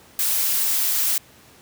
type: noise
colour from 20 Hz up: blue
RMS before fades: -21 dBFS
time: 0.19-1.18 s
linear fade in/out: 2 ms
effects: pink hiss -50 dBFS RMS until 1.61 s + high-pass 80 Hz 12 dB/octave